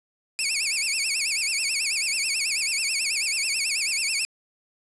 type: tone with vibrato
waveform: 15% pulse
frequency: 2442 Hz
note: D#7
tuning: 33 cents flat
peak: -16 dBFS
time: 0.39-4.25 s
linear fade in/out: 0 ms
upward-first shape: sine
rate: 9.2 Hz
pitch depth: 190 cents each way
effects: resampled to 24000 Hz + 7-bit